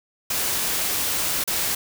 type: noise with dropouts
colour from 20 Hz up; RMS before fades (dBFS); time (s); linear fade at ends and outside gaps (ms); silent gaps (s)
white; -24; 0.3-1.75; 5; 1.44-1.475
effects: none